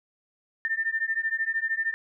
sine beating tone pair, 1792 / 1805 Hz, A6 / A6, +31 / +44 cents, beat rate 13 Hz, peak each -28 dBFS, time 0.65-1.94 s, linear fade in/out 0 ms, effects none

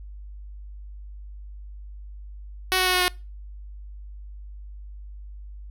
5% pulse tone with pitch steps, 372.9 / 369.9 / 366.9 / 364 / 361 Hz, F#4 / F#4 / F#4 / F#4 / F#4, +14 / 0 / -15 / -28 / -43 cents, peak -8 dBFS, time 2.72-3.08 s, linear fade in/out 0 ms, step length 72 ms, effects noise-tail reverb RT60 0.3 s tail -24 dB re dry + added 50 Hz sine -37 dBFS peak until 5.7 s

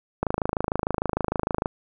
click train, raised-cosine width 1 ms, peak -9 dBFS, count 39, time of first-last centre 0.23-1.659 s, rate 26.6 Hz, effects none

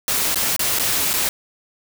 white noise with dropouts, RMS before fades -20 dBFS, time 0.08-1.29 s, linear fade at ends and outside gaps 1 ms, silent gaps 0.345-0.357 / 0.564-0.593 / 0.788-0.796 / 1.132-1.137 s, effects none

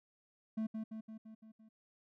triangle tone with echo, 220 Hz, A3, in tune, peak -32 dBFS, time 0.57-0.67 s, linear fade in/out 10 ms, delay 170 ms, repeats 6, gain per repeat -4 dB, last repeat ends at 1.69 s, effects none

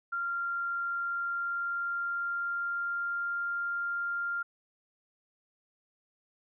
sine tone with pitch glide, 1387 to 1395.8 Hz, F6 to F6, -12 to -1 cents, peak -30 dBFS, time 0.12-4.43 s, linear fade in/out 10 ms, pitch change +11 cents, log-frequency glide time 0.79-3.37 s, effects none

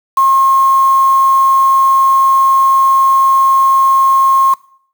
sine tone with quantisation, 1074 Hz, C6, 45 cents sharp, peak -6 dBFS, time 0.17-4.54 s, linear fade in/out 5 ms, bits 4, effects noise-tail reverb RT60 0.6 s tail -22 dB re dry

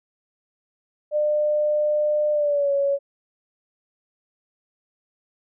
sine tone with pitch glide, 600 to 559.8 Hz, D5 to C#5, +37 to +17 cents, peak -18 dBFS, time 1.11-2.99 s, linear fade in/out 50 ms, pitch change -120 cents, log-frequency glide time 2.32-2.72 s, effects none

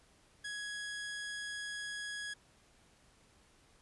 sawtooth tone, 1668 Hz, G#6, 7 cents sharp, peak -36 dBFS, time 0.44-2.34 s, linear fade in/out 10 ms, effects pink hiss -66 dBFS RMS until 3.81 s + resampled to 24000 Hz

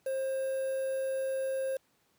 triangle tone with quantisation, 532 Hz, C5, 29 cents sharp, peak -28 dBFS, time 0.06-1.77 s, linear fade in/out 5 ms, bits 8, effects pink hiss -71 dBFS RMS until 2.18 s + high-pass 100 Hz 12 dB/octave

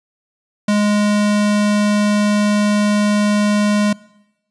square tone, 207.7 Hz, G#3, in tune, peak -13 dBFS, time 0.68-3.93 s, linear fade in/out 5 ms, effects noise-tail reverb RT60 0.9 s tail -22 dB re dry + resampled to 22050 Hz

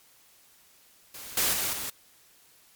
white noise with level steps, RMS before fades -42 / -25 / -29 / -34 dBFS, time 1.14-1.9 s, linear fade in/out 5 ms, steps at 1.37 / 1.53 / 1.73 s, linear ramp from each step 2 ms, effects white hiss -59 dBFS RMS until 2.75 s + MP3 96 kbps

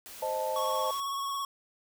white band-stop noise, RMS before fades -46 dBFS, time 0.06-1 s, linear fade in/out 0 ms, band 140 to 200 Hz, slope 96 dB/octave
sine chord, A diminished, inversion first, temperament equal, 523.3 / 622.3 / 880 Hz, C5 / Eb5 / A5, 0 / 0 / 0 cents, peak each -33 / -34 / -33 dBFS, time 0.22-0.91 s, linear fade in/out 5 ms
square tone with vibrato, 1108 Hz, C#6, 1 cent flat, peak -32 dBFS, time 0.56-1.45 s, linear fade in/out 2 ms, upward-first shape sine, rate 18 Hz, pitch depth 27 cents each way
effects none

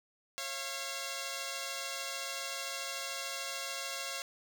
5% pulse tone pair together, 545.3 / 685 Hz, C#5 / F5, -29 / -34 cents, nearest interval major third, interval 395 cents, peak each -28 / -29 dBFS, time 0.38-4.22 s, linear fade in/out 0 ms, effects none

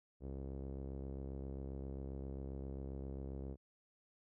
sawtooth tone with low-pass filter, 67.5 Hz, C#2, 45 cents flat, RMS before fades -45 dBFS, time 0.2-3.57 s, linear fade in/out 50 ms, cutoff 450 Hz, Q 1.7, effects none

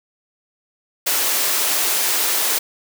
white high-pass noise, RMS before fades -19 dBFS, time 1.06-2.59 s, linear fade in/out 10 ms, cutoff 300 Hz, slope 24 dB/octave, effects none

